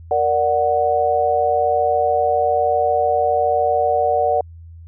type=chord; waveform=sine; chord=Bb augmented; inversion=none; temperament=equal; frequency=466.2 / 587.3 / 740 Hz; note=Bb4 / D5 / F#5; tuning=0 / 0 / 0 cents; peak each=-21 / -19 / -17 dBFS; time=0.11-4.41 s; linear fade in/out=2 ms; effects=added 83 Hz sine -36 dBFS peak until 4.87 s